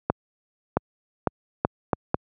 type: accelerating click train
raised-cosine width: 1 ms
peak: -5 dBFS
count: 6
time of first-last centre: 0.1-2.144 s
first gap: 670 ms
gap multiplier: 0.75
effects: high-pass 80 Hz 12 dB/octave